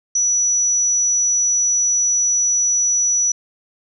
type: tone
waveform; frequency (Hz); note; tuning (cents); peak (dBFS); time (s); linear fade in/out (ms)
sine; 5900; F#8; -6; -14; 0.15-3.32; 5
effects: none